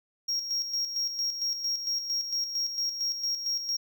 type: tone with tremolo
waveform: triangle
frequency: 5588 Hz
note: F8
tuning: in tune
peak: -25 dBFS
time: 0.28-3.77 s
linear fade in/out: 10 ms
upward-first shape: square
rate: 4.4 Hz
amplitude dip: 55%
effects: none